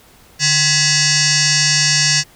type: tone with frequency modulation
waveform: sine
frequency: 146.83 Hz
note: D3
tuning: in tune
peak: -11 dBFS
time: 0.39-2.24 s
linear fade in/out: 50 ms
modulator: 914 Hz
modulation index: 7.2
effects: pink hiss -47 dBFS RMS until 2.35 s